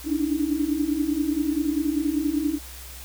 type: tone cluster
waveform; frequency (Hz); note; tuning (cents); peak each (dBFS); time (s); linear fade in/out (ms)
sine; 286 / 296.3 / 321.1; D4 / D4 / E4; -46 / +15 / -45; -26; 0.04-2.59; 50
effects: added 63 Hz sine -41 dBFS peak until 3.04 s + white hiss -42 dBFS RMS until 3.04 s